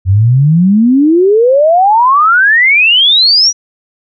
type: exponential sweep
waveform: sine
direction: up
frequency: 90 to 5920 Hz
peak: -4 dBFS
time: 0.05-3.53 s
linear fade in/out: 50 ms
effects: none